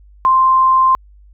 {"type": "tone", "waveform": "sine", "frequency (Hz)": 1046.5, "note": "C6", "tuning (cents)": 0, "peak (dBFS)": -8, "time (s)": [0.25, 0.95], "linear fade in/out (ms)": 0, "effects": ["added 50 Hz sine -41 dBFS peak until 1.33 s"]}